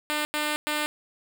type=tone bursts at uneven times; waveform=5% pulse; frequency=300.5 Hz; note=D4; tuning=40 cents sharp; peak=-14 dBFS; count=3; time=0.1-0.25 / 0.34-0.56 / 0.67-0.86 s; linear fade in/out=0 ms; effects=9-bit